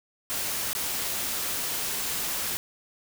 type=noise with dropouts; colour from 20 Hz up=white; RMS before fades=-30 dBFS; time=0.3-2.57 s; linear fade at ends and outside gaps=0 ms; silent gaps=0.731-0.751 s; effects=none